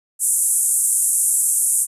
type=band-pass noise; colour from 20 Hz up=pink; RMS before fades=-18 dBFS; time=0.19-1.87 s; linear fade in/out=50 ms; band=8100 to 11000 Hz; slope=48 dB/octave; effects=resampled to 32000 Hz